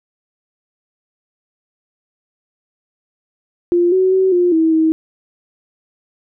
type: tone with pitch steps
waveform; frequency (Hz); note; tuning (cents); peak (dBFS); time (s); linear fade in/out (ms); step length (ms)
sine; 348.7 / 374.3 / 378.3 / 354.2 / 322.7 / 319; F4 / F#4 / F#4 / F4 / E4 / D#4; -3 / +20 / +38 / +24 / -37 / +43; -10; 3.72-4.92; 0; 200
effects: none